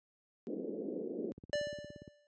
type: band-pass noise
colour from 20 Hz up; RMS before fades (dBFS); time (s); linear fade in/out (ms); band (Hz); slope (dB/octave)
white; -40; 0.47-1.32; 0; 200 to 490; 48
type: click train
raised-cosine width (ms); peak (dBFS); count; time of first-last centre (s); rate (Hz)
3; -36; 13; 1.38-2.078; 17.2
type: tone with exponential decay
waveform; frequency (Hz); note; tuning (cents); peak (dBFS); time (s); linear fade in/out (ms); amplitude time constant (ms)
square; 587; D5; -1; -31; 1.53-2.27; 1; 160
effects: high-pass 80 Hz 12 dB/octave + resampled to 16000 Hz